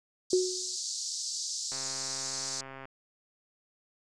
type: band-pass noise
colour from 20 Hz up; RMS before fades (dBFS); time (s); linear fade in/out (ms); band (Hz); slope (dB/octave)
pink; -36; 0.3-2.61; 5; 4400 to 7700; 48
type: tone with exponential decay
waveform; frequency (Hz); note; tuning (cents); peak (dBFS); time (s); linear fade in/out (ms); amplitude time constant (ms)
sine; 367.9; F#4; -10; -19; 0.33-0.76; 2; 93
type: click train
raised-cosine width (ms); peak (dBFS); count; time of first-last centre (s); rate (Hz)
0.5; -29; 153; 1.72-2.854; 134
effects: none